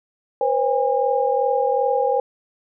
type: tone cluster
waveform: sine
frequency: 489.4 / 532 / 813 Hz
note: B4 / C5 / G#5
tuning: -16 / +29 / -37 cents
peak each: -21 dBFS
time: 0.41-2.2 s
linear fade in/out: 2 ms
effects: none